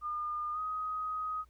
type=tone with pitch glide; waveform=sine; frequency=1212 to 1255.5 Hz; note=D#6 to D#6; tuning=-46 to +15 cents; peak=-33 dBFS; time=0.01-1.45 s; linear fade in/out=50 ms; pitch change=+61 cents; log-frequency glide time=0.53-0.59 s; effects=added 60 Hz sine -60 dBFS peak until 1.49 s + pink hiss -73 dBFS RMS until 1.49 s